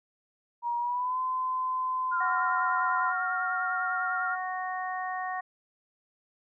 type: tone with pitch glide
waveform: sine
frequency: 951 to 1025.2 Hz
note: A#5 to C6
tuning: +34 to -36 cents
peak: -27 dBFS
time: 0.62-3.14 s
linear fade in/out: 50 ms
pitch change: +130 cents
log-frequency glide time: 0.78-1.19 s
type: tone with vibrato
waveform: sine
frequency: 1400 Hz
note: F6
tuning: 4 cents sharp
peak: -29 dBFS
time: 2.11-4.36 s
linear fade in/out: 20 ms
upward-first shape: sine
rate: 10 Hz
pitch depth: 32 cents each way
type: harmonic tone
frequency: 370 Hz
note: F#4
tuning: in tune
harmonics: 2 / 3 / 4 / 5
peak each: -33 / -36 / -48 / -37 dBFS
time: 2.2-5.41 s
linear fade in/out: 10 ms
effects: none